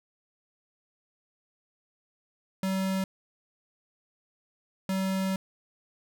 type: tone bursts at uneven times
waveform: square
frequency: 190.8 Hz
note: G3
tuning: 47 cents flat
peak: -27 dBFS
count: 2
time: 2.63-3.04 / 4.89-5.36 s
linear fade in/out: 2 ms
effects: none